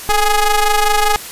sawtooth ring-modulated tone, 418.5 Hz, G#4, 13 cents sharp, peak -4 dBFS, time 0.09-1.16 s, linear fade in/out 0 ms, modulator 406 Hz, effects white hiss -30 dBFS RMS until 1.31 s + resampled to 32000 Hz

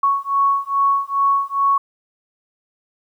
sine beating tone pair, 1108.7 / 1111.1 Hz, C#6 / C#6, 0 / +4 cents, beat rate 2.4 Hz, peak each -18 dBFS, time 0.03-1.78 s, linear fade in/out 5 ms, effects 9-bit

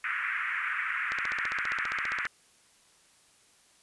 pink band-pass noise, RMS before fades -32 dBFS, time 0.04-2.27 s, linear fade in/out 2 ms, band 1300 to 2300 Hz, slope 48 dB/octave
click train, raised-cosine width 0.2 ms, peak -18 dBFS, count 18, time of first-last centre 1.12-2.253 s, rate 15 Hz
effects white hiss -62 dBFS RMS until 3.82 s + resampled to 24000 Hz

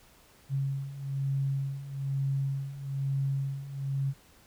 sine beating tone pair, 136.3 / 137.4 Hz, C#3 / C#3, -29 / -15 cents, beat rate 1.1 Hz, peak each -34 / -30 dBFS, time 0.49-4.14 s, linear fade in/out 50 ms, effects pink hiss -59 dBFS RMS until 4.46 s

